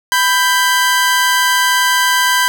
sawtooth tone pair together, 996 / 1576.9 Hz, B5 / G6, +14 / +10 cents, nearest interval minor sixth, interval 796 cents, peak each -10 dBFS, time 0.12-2.48 s, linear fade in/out 0 ms, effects none

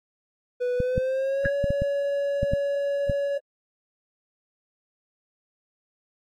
triangle tone with pitch glide, 493.9 to 564.1 Hz, B4 to C#5, 0 to +30 cents, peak -21 dBFS, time 0.6-3.39 s, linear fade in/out 20 ms, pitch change +230 cents, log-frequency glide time 0.76-1.53 s
clicks, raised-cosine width 5 ms, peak -14 dBFS, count 9, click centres 0.803 / 0.979 / 1.458 / 1.642 / 1.705 / 1.82 / 2.431 / 2.535 / 3.097 s
sine tone with exponential decay, 1655 Hz, G#6, 6 cents flat, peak -17 dBFS, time 1.45-1.56 s, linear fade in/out 2 ms, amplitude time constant 22 ms
effects AAC 48 kbps

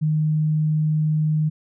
sine tone, 154.3 Hz, D#3, 14 cents flat, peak -17 dBFS, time 0.01-1.5 s, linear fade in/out 20 ms, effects none

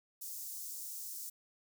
white high-pass noise, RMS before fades -44 dBFS, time 0.21-1.3 s, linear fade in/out 10 ms, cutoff 5700 Hz, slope 24 dB/octave, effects none

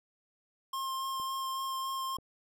square tone with vibrato, 1064 Hz, C6, 29 cents sharp, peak -34 dBFS, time 0.73-2.17 s, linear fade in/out 5 ms, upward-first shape sine, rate 3.6 Hz, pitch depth 11 cents each way
clicks, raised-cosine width 2 ms, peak -38 dBFS, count 2, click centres 1.199 / 2.186 s
effects none

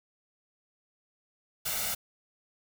white noise with comb filter, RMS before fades -32 dBFS, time 1.65-1.95 s, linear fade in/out 10 ms, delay 1.4 ms, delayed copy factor +0.65, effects none

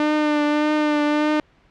sawtooth tone with vibrato, 299.7 Hz, D4, 35 cents sharp, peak -13 dBFS, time 0-1.4 s, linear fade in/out 2 ms, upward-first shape triangle, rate 1.7 Hz, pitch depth 28 cents each way, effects pink hiss -57 dBFS RMS until 1.7 s + low-pass 3000 Hz 12 dB/octave

